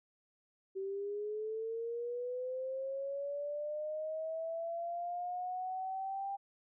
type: linear sweep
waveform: sine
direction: up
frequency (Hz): 382.2 to 795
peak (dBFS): -36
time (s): 0.75-6.37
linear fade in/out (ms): 20
effects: none